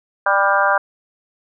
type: harmonic tone with a mistuned harmonic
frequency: 197.6 Hz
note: G3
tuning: 14 cents sharp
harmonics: 3 / 4 / 5 / 6 / 7 / 8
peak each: -20 / -20 / -20 / -20 / -20 / -20 dBFS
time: 0.26-0.78 s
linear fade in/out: 5 ms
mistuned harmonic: 7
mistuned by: +36 cents
effects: none